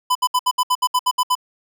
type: tone bursts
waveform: square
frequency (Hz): 1002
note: B5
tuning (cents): +25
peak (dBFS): -15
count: 11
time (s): 0.1-1.353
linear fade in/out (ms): 10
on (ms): 53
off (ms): 67
effects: none